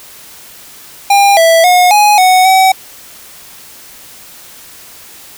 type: tone with pitch steps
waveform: square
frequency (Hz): 802 / 659 / 722 / 834 / 741 / 759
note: G5 / E5 / F#5 / G#5 / F#5 / F#5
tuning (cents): +39 / -1 / -43 / +7 / +2 / +44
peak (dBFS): -5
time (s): 1.1-2.72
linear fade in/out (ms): 5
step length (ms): 270
effects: white hiss -35 dBFS RMS until 5.37 s